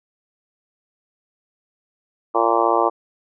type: harmonic tone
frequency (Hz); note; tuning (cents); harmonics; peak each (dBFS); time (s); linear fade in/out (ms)
115.3; A#2; -19; 3 / 4 / 5 / 6 / 7 / 8 / 9 / 10; -23 / -23 / -23 / -23 / -23 / -23 / -23 / -23; 2.34-2.9; 20
effects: none